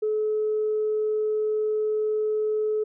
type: tone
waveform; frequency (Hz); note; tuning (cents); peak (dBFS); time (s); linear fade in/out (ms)
sine; 429; A4; -44; -21; 0.02-2.84; 10
effects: tanh soft clip ceiling -17 dBFS